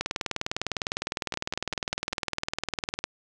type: two click trains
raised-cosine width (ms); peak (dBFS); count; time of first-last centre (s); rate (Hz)
0.2; -16 / -10; 5 / 61; 1.34-2.127 / 0.01-3.04; 5.08 / 19.8
effects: resampled to 24000 Hz + 7-bit